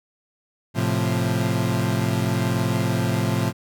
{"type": "chord", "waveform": "30% pulse", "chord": "F major", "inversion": "first", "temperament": "equal", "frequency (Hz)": [110, 130.81, 174.61], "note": ["A2", "C3", "F3"], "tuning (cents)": [0, 0, 0], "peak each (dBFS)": [-21, -22, -23], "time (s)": [0.74, 3.53], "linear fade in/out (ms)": 50, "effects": []}